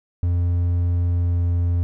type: tone with pitch glide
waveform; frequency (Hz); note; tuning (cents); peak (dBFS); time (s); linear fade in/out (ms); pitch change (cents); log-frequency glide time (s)
triangle; 87.31 to 86.81; F2 to F2; 0 to -10; -15; 0.23-1.83; 0; -10; 1.12-1.41
effects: none

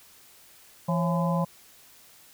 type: harmonic tone with a mistuned harmonic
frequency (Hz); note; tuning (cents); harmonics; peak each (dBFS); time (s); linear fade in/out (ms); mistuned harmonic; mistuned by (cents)
169.2; E3; +45; 1 / 3 / 4 / 5 / 6; -24 / -31 / -36 / -35 / -32; 0.88-1.45; 10; 3; +120
effects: white hiss -54 dBFS RMS until 2.33 s

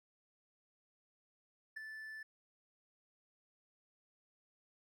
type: tone with ADSR envelope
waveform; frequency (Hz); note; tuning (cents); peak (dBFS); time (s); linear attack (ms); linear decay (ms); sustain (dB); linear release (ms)
triangle; 1754; A6; -6; -37; 1.76-2.23; 13; 4; -7; 5
effects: none

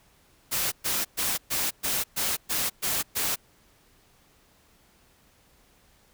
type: noise bursts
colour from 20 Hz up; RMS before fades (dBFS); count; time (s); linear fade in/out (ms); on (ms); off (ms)
white; -27; 9; 0.51-3.36; 20; 210; 120
effects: pink hiss -61 dBFS RMS until 6.13 s

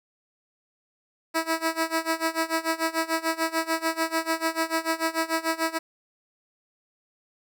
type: tone with tremolo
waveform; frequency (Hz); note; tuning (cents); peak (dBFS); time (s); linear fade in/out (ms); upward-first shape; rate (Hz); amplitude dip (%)
10% pulse; 325; E4; -24; -13; 1.34-5.79; 20; sine; 6.8; 90
effects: none

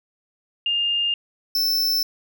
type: tone pair in turn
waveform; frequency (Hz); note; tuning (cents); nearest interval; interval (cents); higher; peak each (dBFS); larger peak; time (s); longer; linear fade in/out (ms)
sine / square; 2815 / 5314; F7 / E8; +13 / +13; major seventh; 1100; second; -19; neither; 0.66-1.14 / 1.55-2.03; neither; 2
effects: none

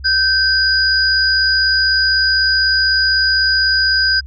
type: tone pair together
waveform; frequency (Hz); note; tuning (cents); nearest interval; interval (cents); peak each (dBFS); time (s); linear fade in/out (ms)
sine; 1549 / 4918; G6 / D#8; -21 / -21; octave + minor sixth; 2000; -14; 0.04-4.21; 20
effects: added 67 Hz sine -29 dBFS peak until 4.26 s

